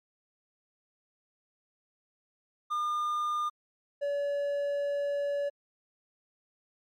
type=tone pair in turn; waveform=triangle; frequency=1209 / 570.6 Hz; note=D6 / C#5; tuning=+50 / +50 cents; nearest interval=octave + minor second; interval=1300 cents; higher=first; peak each=-26 dBFS; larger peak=neither; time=2.7-3.5 / 4.01-5.5 s; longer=second; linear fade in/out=20 ms; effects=MP3 96 kbps